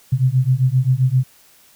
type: beating tone pair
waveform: sine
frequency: 125.5 / 133.1 Hz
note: B2 / C3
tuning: +28 / +30 cents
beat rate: 7.6 Hz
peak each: -16 dBFS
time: 0.12-1.24 s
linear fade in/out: 10 ms
effects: white hiss -51 dBFS RMS until 1.75 s